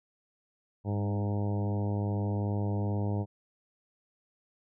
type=harmonic tone with a mistuned harmonic; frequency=102.5 Hz; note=G#2; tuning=22 cents flat; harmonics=1 / 2 / 3 / 4 / 5 / 6 / 7 / 8 / 9; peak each=-29 / -35 / -39 / -41 / -43 / -45 / -46 / -47 / -48 dBFS; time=0.84-3.26 s; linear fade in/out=50 ms; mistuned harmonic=2; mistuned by=-15 cents; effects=none